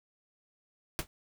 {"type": "noise with exponential decay", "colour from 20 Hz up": "pink", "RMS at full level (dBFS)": -28, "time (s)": [0.99, 1.07], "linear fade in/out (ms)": 0, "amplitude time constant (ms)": 17, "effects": []}